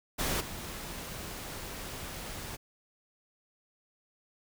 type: noise with level steps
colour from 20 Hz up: pink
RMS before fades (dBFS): -31 / -41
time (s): 0.18-2.57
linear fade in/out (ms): 20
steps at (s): 0.4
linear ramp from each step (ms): 10
effects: none